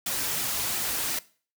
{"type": "noise with flanger", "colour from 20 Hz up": "white", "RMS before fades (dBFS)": -29, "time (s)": [0.06, 1.19], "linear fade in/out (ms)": 5, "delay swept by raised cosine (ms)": [1.8, 5.6], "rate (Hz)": 2.8, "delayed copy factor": -0.65, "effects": ["noise-tail reverb RT60 0.4 s tail -19 dB re dry"]}